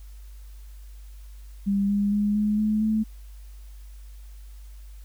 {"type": "tone with pitch steps", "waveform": "sine", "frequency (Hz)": [199.1, 202.7, 206.4, 210.1, 213.9, 217.7], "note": ["G3", "G#3", "G#3", "G#3", "A3", "A3"], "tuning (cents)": [27, -42, -10, 20, -49, -18], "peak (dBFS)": -20, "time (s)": [1.66, 3.04], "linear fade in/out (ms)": 20, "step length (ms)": 230, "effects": ["added 50 Hz sine -40 dBFS peak until 5.04 s", "white hiss -59 dBFS RMS until 5.04 s"]}